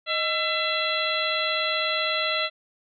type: harmonic tone with a mistuned harmonic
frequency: 672 Hz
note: E5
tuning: 33 cents sharp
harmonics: 1 / 2 / 3 / 4 / 5 / 6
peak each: -30 / -30 / -30 / -30 / -30 / -30 dBFS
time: 0.06-2.5 s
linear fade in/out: 50 ms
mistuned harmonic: 1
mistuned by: -130 cents
effects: none